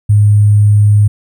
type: tone with sample-and-hold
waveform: sine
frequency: 103.83 Hz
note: G#2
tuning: in tune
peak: -4 dBFS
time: 0.09-1.08 s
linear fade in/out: 10 ms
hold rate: 8820 Hz
effects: none